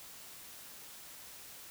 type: silence
effects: white hiss -51 dBFS RMS until 1.7 s